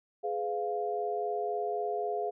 sine chord, F diminished, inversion first, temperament just, 419.1 / 502.9 / 698.5 Hz, Ab4 / Cb5 / F5, +16 / +31 / 0 cents, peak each -33 / -39 / -33 dBFS, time 0.23-2.31 s, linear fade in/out 20 ms, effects none

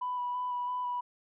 sine tone with vibrato, 987.8 Hz, B5, in tune, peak -30 dBFS, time 0.01-1.01 s, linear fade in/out 10 ms, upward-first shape square, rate 3 Hz, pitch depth 12 cents each way, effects tanh soft clip ceiling -26 dBFS

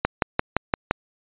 click train, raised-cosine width 0.5 ms, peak -3 dBFS, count 6, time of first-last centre 0.05-0.911 s, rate 5.81 Hz, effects resampled to 8000 Hz

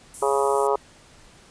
white high-pass noise, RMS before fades -33 dBFS, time 0.14-0.67 s, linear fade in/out 2 ms, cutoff 8500 Hz, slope 24 dB/octave
harmonic tone, 138.59 Hz, C#3, in tune, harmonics 3 / 4 / 5 / 6 / 7 / 8 / 9, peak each -22 / -26 / -29 / -28 / -26 / -31 / -30 dBFS, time 0.22-0.76 s, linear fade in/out 5 ms
effects pink hiss -51 dBFS RMS until 1.5 s + resampled to 22050 Hz

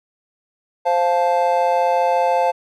triangle chord, F major, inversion second, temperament just, 523.8 / 698.5 / 873.1 Hz, C5 / F5 / A5, +2 / 0 / -14 cents, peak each -17 dBFS, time 0.85-2.52 s, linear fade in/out 20 ms, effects none

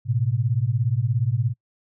sine beating tone pair, 110 / 127 Hz, A2 / B2, 0 / +49 cents, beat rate 17 Hz, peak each -22 dBFS, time 0.05-1.54 s, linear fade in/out 50 ms, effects noise-tail reverb RT60 0.1 s tail -26 dB re dry

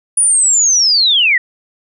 sine linear sweep, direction down, 9770 to 1848 Hz, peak -8 dBFS, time 0.17-1.38 s, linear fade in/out 5 ms, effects none

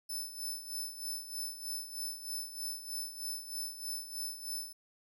15% pulse tone with tremolo, 5274 Hz, E8, in tune, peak -30 dBFS, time 0.09-4.73 s, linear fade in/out 10 ms, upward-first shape sine, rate 3.2 Hz, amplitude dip 70%, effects none

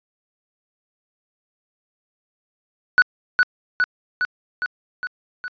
triangle tone with echo, 1480 Hz, F#6, in tune, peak -7 dBFS, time 2.98-3.02 s, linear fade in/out 0 ms, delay 410 ms, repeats 6, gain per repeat -3 dB, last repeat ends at 5.48 s, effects resampled to 11025 Hz

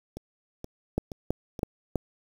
two click trains, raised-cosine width 2 ms, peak -24 / -12 dBFS, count 4 / 4, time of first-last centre 0.17-1.592 / 0.98-1.957 s, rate 2.11 / 3.07 Hz, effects 7-bit

